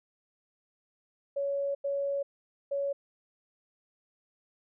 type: tone bursts at uneven times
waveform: sine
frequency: 560 Hz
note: C#5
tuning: 18 cents sharp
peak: -28 dBFS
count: 3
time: 1.36-1.75 / 1.84-2.23 / 2.71-2.93 s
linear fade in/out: 10 ms
effects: none